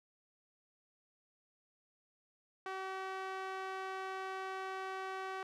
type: tone with band-pass filter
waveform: sawtooth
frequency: 380.7 Hz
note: F#4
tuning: 49 cents sharp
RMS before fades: -42 dBFS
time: 2.66-5.43 s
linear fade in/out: 2 ms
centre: 1200 Hz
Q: 0.98
effects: none